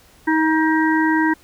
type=harmonic tone; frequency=316.2 Hz; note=D#4; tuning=28 cents sharp; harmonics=1 / 3 / 5 / 6; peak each=-16 / -21 / -23 / -24 dBFS; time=0.27-1.34 s; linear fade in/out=10 ms; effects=pink hiss -51 dBFS RMS until 1.43 s